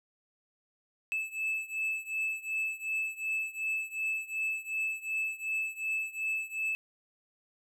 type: beating tone pair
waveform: triangle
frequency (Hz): 2616 / 2618.7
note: E7 / E7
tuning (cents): -14 / -12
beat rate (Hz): 2.7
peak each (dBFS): -32 / -34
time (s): 1.12-6.75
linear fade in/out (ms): 0
effects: none